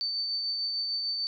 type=tone with tremolo; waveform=sine; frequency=4554 Hz; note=C#8; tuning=46 cents sharp; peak=-27 dBFS; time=0.01-1.27 s; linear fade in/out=0 ms; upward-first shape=triangle; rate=6.7 Hz; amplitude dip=30%; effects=none